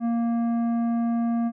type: tone with tanh clipping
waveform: triangle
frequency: 233.1 Hz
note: A#3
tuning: in tune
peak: -23 dBFS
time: 0-1.52 s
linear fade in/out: 50 ms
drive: 14 dB
effects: none